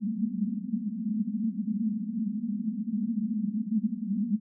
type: band-pass noise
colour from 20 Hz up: pink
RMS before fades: -30 dBFS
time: 0-4.4 s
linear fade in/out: 50 ms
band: 200 to 230 Hz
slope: 96 dB/octave
effects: none